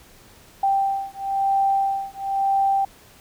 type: beating tone pair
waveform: sine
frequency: 784 / 785 Hz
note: G5 / G5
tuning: 0 / +2 cents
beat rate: 1 Hz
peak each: -22 dBFS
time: 0.63-2.85 s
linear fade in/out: 5 ms
effects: pink hiss -50 dBFS RMS until 3.2 s